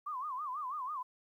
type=tone with vibrato; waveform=sine; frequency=1111 Hz; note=C#6; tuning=4 cents sharp; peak=-36 dBFS; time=0.06-1.03 s; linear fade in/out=10 ms; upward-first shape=sine; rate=6.1 Hz; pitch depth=190 cents each way; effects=12-bit